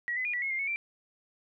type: tone with pitch steps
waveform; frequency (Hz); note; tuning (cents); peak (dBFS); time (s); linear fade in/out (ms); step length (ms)
sine; 1917 / 2023 / 2435 / 1953 / 2172 / 2108 / 2206 / 2351; A#6 / B6 / D#7 / B6 / C#7 / C7 / C#7 / D7; +48 / +41 / -38 / -20 / -36 / +12 / -9 / +1; -29; 0.08-0.76; 0; 85
effects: none